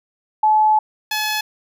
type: tone pair in turn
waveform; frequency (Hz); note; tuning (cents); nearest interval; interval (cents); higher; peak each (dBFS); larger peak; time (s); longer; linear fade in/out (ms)
sine / 10% pulse; 860 / 855; A5 / A5; -40 / -50; unison; 10; first; -11; neither; 0.43-0.79 / 1.11-1.41; first; 5
effects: none